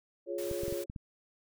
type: chord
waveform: sine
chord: Db major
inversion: first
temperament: equal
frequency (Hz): 349.2 / 415.3 / 554.4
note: F4 / Ab4 / Db5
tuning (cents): 0 / 0 / 0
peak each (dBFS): -37 / -39 / -37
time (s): 0.26-0.86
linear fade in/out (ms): 50
type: noise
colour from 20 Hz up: white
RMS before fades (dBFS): -46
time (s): 0.38-0.84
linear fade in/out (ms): 5
type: clicks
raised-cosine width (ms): 5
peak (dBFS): -28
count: 6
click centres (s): 0.513 / 0.634 / 0.681 / 0.725 / 0.899 / 0.962
effects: none